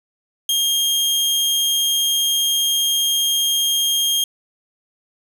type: tone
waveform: sawtooth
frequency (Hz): 3225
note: G7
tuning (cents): +48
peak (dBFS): -13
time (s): 0.49-4.24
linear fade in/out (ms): 2
effects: none